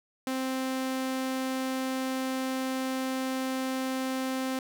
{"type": "tone", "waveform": "sawtooth", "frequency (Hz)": 261.6, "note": "C4", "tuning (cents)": 0, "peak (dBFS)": -25, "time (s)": [0.27, 4.59], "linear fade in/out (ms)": 2, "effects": []}